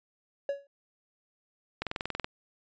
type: tone with exponential decay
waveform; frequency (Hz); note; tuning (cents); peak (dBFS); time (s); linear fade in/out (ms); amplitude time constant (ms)
triangle; 561; C#5; +21; -23; 0.49-0.67; 2; 39
type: click train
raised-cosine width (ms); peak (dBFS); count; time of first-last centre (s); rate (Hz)
0.3; -16; 10; 1.82-2.245; 21.2
effects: resampled to 16000 Hz